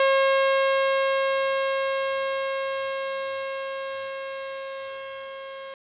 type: tone with level ramp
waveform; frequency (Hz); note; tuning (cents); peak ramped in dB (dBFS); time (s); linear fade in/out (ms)
sawtooth; 540; C#5; -45; -13 to -32; 0-5.74; 2
effects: resampled to 8000 Hz + 8-bit